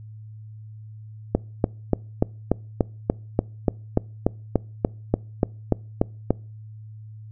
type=click train; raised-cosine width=2 ms; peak=-4 dBFS; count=18; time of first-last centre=1.35-6.306 s; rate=3.43 Hz; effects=noise-tail reverb RT60 0.4 s tail -25 dB re dry + added 108 Hz sine -38 dBFS peak until 7.31 s